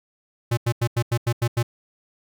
square tone bursts, 118.3 Hz, A#2, 26 cents sharp, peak -19 dBFS, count 8, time 0.51-1.63 s, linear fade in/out 10 ms, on 63 ms, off 88 ms, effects none

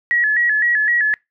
sine tone with vibrato, 1811 Hz, A6, 49 cents sharp, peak -13 dBFS, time 0.11-1.14 s, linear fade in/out 0 ms, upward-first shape square, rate 3.9 Hz, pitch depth 94 cents each way, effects noise-tail reverb RT60 0.2 s tail -26 dB re dry

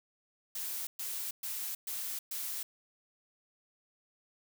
blue noise bursts, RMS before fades -38 dBFS, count 5, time 0.55-2.63 s, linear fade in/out 5 ms, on 320 ms, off 120 ms, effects none

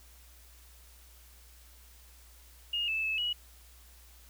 sine tone with pitch steps, 2848 / 2628 / 2605 / 2915 Hz, F7 / E7 / E7 / F#7, +33 / -6 / -21 / -26 cents, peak -29 dBFS, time 2.73-3.33 s, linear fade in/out 5 ms, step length 150 ms, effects added 60 Hz sine -55 dBFS peak until 4.29 s + white hiss -59 dBFS RMS until 4.29 s

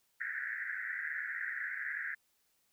white band-pass noise, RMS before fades -39 dBFS, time 0.2-2.15 s, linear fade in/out 10 ms, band 1500 to 2000 Hz, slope 96 dB/octave, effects white hiss -75 dBFS RMS until 2.72 s

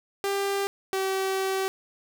sawtooth tone pair in turn, 396.8 / 383.5 Hz, G4 / G4, +21 / -38 cents, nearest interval minor second, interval 59 cents, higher first, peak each -21 dBFS, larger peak neither, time 0.24-0.67 / 0.93-1.68 s, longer second, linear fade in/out 0 ms, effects none

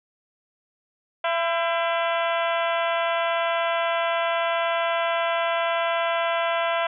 harmonic tone with a mistuned harmonic, 336.2 Hz, E4, 34 cents sharp, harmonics 2 / 3 / 4 / 5 / 6 / 7 / 8 / 9 / 10, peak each -24 / -28 / -30 / -32 / -34 / -35 / -36 / -37 / -38 dBFS, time 1.24-6.87 s, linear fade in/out 5 ms, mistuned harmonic 5, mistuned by -80 cents, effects none

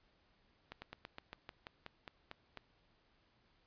slowing click train, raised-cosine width 0.3 ms, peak -30 dBFS, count 12, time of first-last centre 0.72-2.573 s, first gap 100 ms, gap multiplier 1.1, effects pink hiss -73 dBFS RMS until 3.66 s + resampled to 11025 Hz

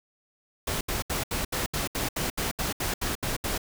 pink noise bursts, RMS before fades -29 dBFS, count 14, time 0.67-3.579 s, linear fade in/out 5 ms, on 140 ms, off 73 ms, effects none

